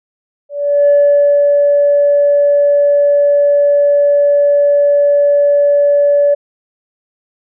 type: tone with ADSR envelope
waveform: sine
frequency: 575 Hz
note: D5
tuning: 37 cents flat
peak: -4 dBFS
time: 0.49-6.35 s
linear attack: 390 ms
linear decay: 540 ms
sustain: -2 dB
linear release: 15 ms
effects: tanh soft clip ceiling -2 dBFS